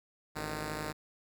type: tone pair together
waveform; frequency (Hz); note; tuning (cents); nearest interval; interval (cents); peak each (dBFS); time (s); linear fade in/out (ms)
5% pulse; 54.59 / 152.9; A1 / D#3; -13 / -30; octave + tritone; 1783; -29 / -26; 0.35-0.93; 20
effects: none